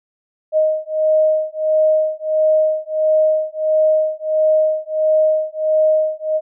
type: beating tone pair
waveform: sine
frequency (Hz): 622.3 / 623.8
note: D#5 / D#5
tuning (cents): 0 / +4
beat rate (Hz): 1.5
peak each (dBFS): -16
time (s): 0.52-6.41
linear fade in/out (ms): 50
effects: none